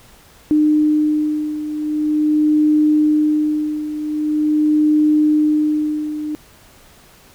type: beating tone pair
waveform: sine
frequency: 303.3 / 303.74 Hz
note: D#4 / D#4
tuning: -44 / -42 cents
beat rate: 0.44 Hz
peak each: -14 / -19 dBFS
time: 0.51-6.35 s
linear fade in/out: 0 ms
effects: pink hiss -47 dBFS RMS until 7.34 s